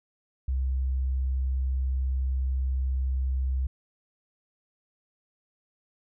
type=tone; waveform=sine; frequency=65.3 Hz; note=C2; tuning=3 cents flat; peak=-24 dBFS; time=0.48-3.67 s; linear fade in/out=5 ms; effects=none